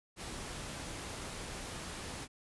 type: noise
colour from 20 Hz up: pink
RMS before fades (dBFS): -43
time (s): 0.16-2.28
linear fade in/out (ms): 50
effects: resampled to 24000 Hz